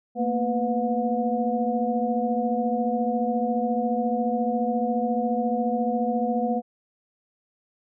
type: tone cluster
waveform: sine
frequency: 227.3 / 241.6 / 498.1 / 721 Hz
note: A#3 / B3 / B4 / F#5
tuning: -43 / -38 / +15 / -45 cents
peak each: -26 / -29 / -28 / -27 dBFS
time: 0.15-6.62 s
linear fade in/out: 50 ms
effects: none